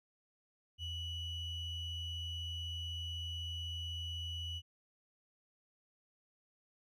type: ring-modulated tone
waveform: triangle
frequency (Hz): 1514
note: F#6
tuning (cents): +39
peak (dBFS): -34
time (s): 0.78-4.62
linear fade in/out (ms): 50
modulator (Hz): 1430
effects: none